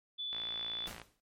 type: tone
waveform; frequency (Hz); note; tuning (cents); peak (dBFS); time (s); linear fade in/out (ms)
sine; 3473; A7; -23; -36; 0.18-0.88; 20
type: click train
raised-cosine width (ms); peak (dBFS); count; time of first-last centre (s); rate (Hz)
0.3; -30; 40; 0.33-1.017; 56.8
type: noise with exponential decay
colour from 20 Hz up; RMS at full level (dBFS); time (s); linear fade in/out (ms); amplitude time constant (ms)
pink; -42; 0.87-1.2; 0; 71
effects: noise-tail reverb RT60 0.1 s tail -22 dB re dry + MP3 64 kbps